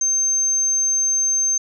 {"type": "tone", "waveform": "sine", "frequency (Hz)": 6300, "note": "G8", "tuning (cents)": 8, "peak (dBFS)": -16, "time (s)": [0.01, 1.58], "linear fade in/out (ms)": 5, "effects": []}